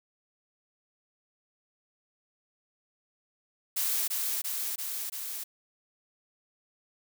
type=noise with echo; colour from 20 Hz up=blue; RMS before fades=-29 dBFS; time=3.76-4.08 s; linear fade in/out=10 ms; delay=340 ms; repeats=4; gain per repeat=-2 dB; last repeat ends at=5.44 s; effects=none